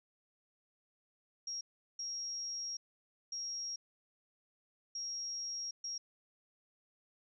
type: tone bursts at uneven times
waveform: sine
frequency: 5600 Hz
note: F8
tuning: 4 cents sharp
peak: -38 dBFS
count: 5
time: 1.47-1.61 / 1.99-2.77 / 3.32-3.76 / 4.95-5.71 / 5.84-5.98 s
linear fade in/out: 5 ms
effects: none